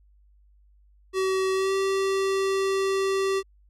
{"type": "tone with pitch glide", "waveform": "square", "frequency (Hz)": [379.7, 387.7], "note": ["F#4", "G4"], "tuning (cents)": [45, -19], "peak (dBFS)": -23, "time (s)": [1.13, 3.43], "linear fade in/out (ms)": 50, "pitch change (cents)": 36, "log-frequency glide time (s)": [1.53, 1.73], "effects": ["added 50 Hz sine -55 dBFS peak until 3.69 s", "low-pass 9000 Hz 12 dB/octave"]}